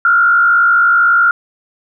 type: tone with frequency modulation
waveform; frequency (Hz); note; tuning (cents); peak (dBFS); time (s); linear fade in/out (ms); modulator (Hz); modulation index
sine; 1396.9; F6; 0; -7; 0.05-1.31; 2; 56; 0.82
effects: none